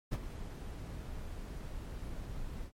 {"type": "noise with ADSR envelope", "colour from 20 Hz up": "brown", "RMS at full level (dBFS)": -30, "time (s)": [0.11, 2.72], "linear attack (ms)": 21, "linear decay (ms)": 36, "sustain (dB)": -12, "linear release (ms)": 82, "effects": ["MP3 64 kbps"]}